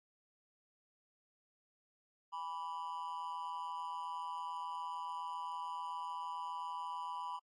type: tone with amplitude modulation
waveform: triangle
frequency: 987.8 Hz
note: B5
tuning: in tune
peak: -34 dBFS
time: 2.32-7.39 s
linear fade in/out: 20 ms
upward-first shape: sine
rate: 167 Hz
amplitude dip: 85%
effects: AAC 32 kbps